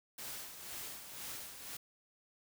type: noise with tremolo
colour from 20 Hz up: white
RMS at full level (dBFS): -44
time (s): 0.18-1.77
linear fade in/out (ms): 5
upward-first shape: sine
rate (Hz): 2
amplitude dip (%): 55
effects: none